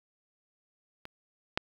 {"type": "clicks", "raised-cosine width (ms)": 0.3, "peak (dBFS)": [-26, -11], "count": 2, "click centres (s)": [1.054, 1.575], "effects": ["8-bit"]}